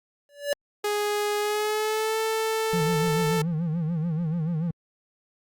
square tone with exponential growth, 575 Hz, D5, 37 cents flat, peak -20 dBFS, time 0.29-0.53 s, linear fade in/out 1 ms, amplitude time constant 51 ms
sawtooth tone with pitch glide, 415.3 to 442.5 Hz, G#4 to A4, 0 to +10 cents, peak -20 dBFS, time 0.84-3.42 s, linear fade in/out 5 ms, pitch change +110 cents, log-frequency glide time 1.39-2.18 s
triangle tone with vibrato, 163.8 Hz, E3, 11 cents flat, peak -22 dBFS, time 2.73-4.71 s, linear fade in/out 5 ms, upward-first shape sine, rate 6.9 Hz, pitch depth 120 cents each way
effects Opus 48 kbps

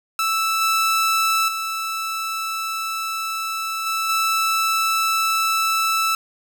sawtooth tone with level steps, 1318.5 Hz, E6, in tune, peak -15 / -13 / -20 / -17 / -14 dBFS, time 0.19-6.15 s, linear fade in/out 2 ms, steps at 0.61 / 1.48 / 3.86 / 4.09 s, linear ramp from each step 5 ms, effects none

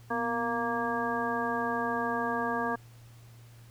harmonic tone with a mistuned harmonic, 233.1 Hz, A#3, in tune, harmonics 1 / 2 / 3 / 4 / 5 / 7, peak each -35 / -35 / -35 / -35 / -35 / -35 dBFS, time 0.1-2.76 s, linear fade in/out 10 ms, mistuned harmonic 1, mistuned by +85 cents, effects added 117 Hz sine -50 dBFS peak until 3.7 s + pink hiss -60 dBFS RMS until 3.7 s

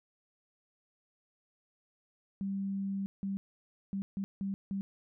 sine tone bursts at uneven times, 196 Hz, G3, in tune, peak -32 dBFS, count 6, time 2.41-3.06 / 3.23-3.37 / 3.93-4.02 / 4.17-4.24 / 4.41-4.54 / 4.71-4.81 s, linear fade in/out 0 ms, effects none

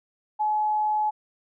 sine tone, 851 Hz, G#5, 42 cents sharp, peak -21 dBFS, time 0.39-1.11 s, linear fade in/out 20 ms, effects none

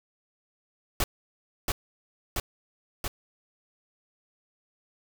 pink noise with echo, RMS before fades -25 dBFS, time 1-1.04 s, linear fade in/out 2 ms, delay 680 ms, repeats 3, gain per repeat -2 dB, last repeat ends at 3.08 s, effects none

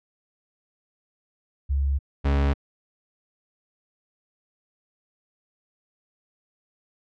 sine / 40% pulse tone pair in turn, 69.3 / 69.98 Hz, C#2 / C#2, 0 / +17 cents, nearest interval unison, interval 17 cents, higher second, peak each -20 / -18 dBFS, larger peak second, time 1.69-1.99 / 2.24-2.54 s, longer neither, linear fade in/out 20 ms, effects low-pass 3000 Hz 12 dB/octave

